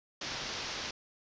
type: low-pass noise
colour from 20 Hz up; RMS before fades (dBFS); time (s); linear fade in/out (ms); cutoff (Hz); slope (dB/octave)
white; -39; 0.21-0.91; 5; 5900; 48
effects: resampled to 16000 Hz